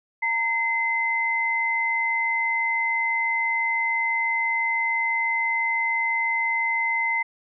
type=tone pair together; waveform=sine; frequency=920 / 2057 Hz; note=A#5 / C7; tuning=-23 / -30 cents; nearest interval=octave + major second; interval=1393 cents; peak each=-27 / -22 dBFS; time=0.22-7.23 s; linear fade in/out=10 ms; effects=none